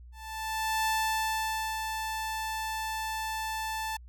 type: tone with ADSR envelope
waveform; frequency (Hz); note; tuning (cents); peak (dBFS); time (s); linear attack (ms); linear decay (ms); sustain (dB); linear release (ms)
sawtooth; 880; A5; 0; -22; 0.12-3.97; 740; 910; -6; 7
effects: added 60 Hz sine -46 dBFS peak until 4.08 s